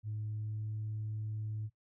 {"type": "tone with pitch glide", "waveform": "sine", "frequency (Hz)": [107, 107.74], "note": ["A2", "A2"], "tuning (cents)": [-48, -36], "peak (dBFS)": -35, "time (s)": [0.03, 1.7], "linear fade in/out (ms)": 50, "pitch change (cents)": 12, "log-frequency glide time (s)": [0.26, 0.74], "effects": ["noise-tail reverb RT60 0.1 s tail -18 dB re dry", "tanh soft clip ceiling -32 dBFS"]}